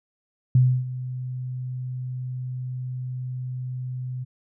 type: tone with ADSR envelope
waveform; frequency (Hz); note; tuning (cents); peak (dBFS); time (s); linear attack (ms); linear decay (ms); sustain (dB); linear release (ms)
sine; 127; B2; +49; -12; 0.55-4.25; 3; 290; -16; 22
effects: none